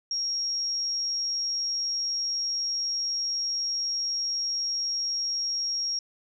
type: tone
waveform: sine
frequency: 5588 Hz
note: F8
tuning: in tune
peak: -26 dBFS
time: 0.11-5.99 s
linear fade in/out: 2 ms
effects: none